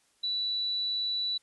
sine tone, 3951 Hz, B7, in tune, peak -28 dBFS, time 0.23-1.38 s, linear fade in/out 10 ms, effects white hiss -68 dBFS RMS until 1.42 s + resampled to 24000 Hz

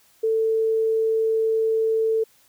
sine tone, 444.7 Hz, A4, 18 cents sharp, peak -18 dBFS, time 0.23-2.24 s, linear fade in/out 10 ms, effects white hiss -58 dBFS RMS until 2.48 s

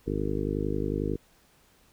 harmonic tone, 51.1 Hz, G#1, 27 cents flat, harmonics 1 / 2 / 3 / 4 / 5 / 6 / 7 / 8 / 9, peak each -34 / -36 / -35 / -39 / -35 / -34 / -36 / -35 / -36 dBFS, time 0.06-1.17 s, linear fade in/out 20 ms, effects pink hiss -62 dBFS RMS until 1.92 s

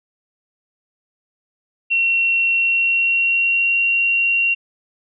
sine tone with pitch glide, 2727 to 2752 Hz, F7 to F7, -42 to -26 cents, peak -14 dBFS, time 1.9-4.55 s, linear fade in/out 20 ms, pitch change +16 cents, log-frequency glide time 2.53-3.8 s, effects none

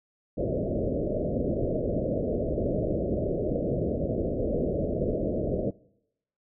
white low-pass noise, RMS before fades -28 dBFS, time 0.37-5.71 s, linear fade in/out 10 ms, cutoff 630 Hz, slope 96 dB/octave, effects noise-tail reverb RT60 0.8 s tail -23 dB re dry

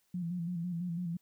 sine tone with vibrato, 173.4 Hz, F3, 12 cents flat, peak -33 dBFS, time 0.14-1.17 s, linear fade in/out 5 ms, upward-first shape square, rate 6 Hz, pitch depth 56 cents each way, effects white hiss -74 dBFS RMS until 1.21 s

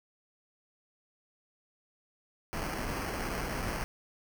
pink noise with sample-and-hold, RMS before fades -35 dBFS, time 2.53-3.84 s, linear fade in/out 0 ms, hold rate 3675 Hz, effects none

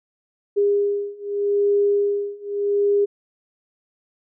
sine beating tone pair, 405.6 / 406.42 Hz, G#4 / G#4, -41 / -37 cents, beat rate 0.82 Hz, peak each -21 / -20 dBFS, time 0.56-3.06 s, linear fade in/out 20 ms, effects none

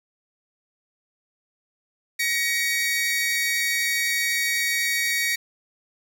sawtooth tone pair together, 1893.7 / 2252 Hz, A#6 / C#7, +27 / +27 cents, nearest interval minor third, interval 300 cents, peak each -21 dBFS, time 2.19-5.36 s, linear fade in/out 10 ms, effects none

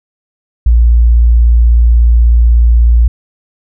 sine tone, 58.2 Hz, A#1, 2 cents flat, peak -3 dBFS, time 0.66-3.08 s, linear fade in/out 5 ms, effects none

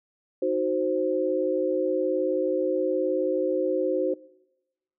sine chord, C diminished, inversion first, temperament equal, 311.1 / 370 / 523.3 Hz, Eb4 / Gb4 / C5, 0 / 0 / 0 cents, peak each -30 / -26 / -25 dBFS, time 0.42-4.14 s, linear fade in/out 5 ms, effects noise-tail reverb RT60 1.0 s tail -22 dB re dry

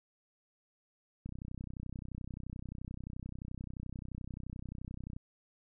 click train, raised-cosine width 5 ms, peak -30 dBFS, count 124, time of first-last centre 1.26-5.165 s, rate 31.5 Hz, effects none

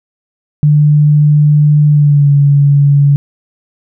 sine tone with pitch glide, 148.8 to 142.33 Hz, D3 to C#3, +23 to +46 cents, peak -4 dBFS, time 0.63-3.16 s, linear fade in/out 0 ms, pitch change -77 cents, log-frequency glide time 1.89-2.3 s, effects none

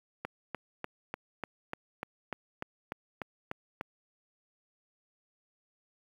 click train, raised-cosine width 0.5 ms, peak -20 dBFS, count 13, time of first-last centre 0.25-3.811 s, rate 3.37 Hz, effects high-pass 100 Hz 12 dB/octave + 9-bit

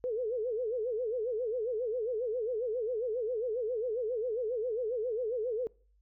sine tone with vibrato, 466.2 Hz, A#4, in tune, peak -30 dBFS, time 0.04-5.67 s, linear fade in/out 0 ms, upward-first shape sine, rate 7.4 Hz, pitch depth 170 cents each way, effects noise-tail reverb RT60 0.4 s tail -23 dB re dry + added 50 Hz sine -64 dBFS peak until 6.01 s

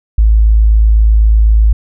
sine tone, 54 Hz, A1, 32 cents flat, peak -4 dBFS, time 0.18-1.73 s, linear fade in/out 5 ms, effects none

